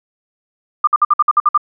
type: tone bursts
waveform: sine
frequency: 1200 Hz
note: D6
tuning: 37 cents sharp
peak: -7 dBFS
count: 9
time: 0.84-1.577 s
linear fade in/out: 5 ms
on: 33 ms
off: 55 ms
effects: none